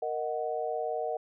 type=chord; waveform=sine; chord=D# minor; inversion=second; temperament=equal; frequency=466.2 / 622.3 / 740 Hz; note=A#4 / D#5 / F#5; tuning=0 / 0 / 0 cents; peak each=-34 dBFS; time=0.02-1.17 s; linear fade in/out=5 ms; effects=none